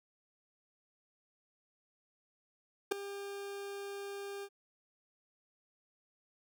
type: tone with ADSR envelope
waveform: 40% pulse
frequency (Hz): 400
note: G4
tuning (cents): +35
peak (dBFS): -24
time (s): 2.91-4.49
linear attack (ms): 11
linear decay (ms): 4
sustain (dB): -16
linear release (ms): 57
effects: none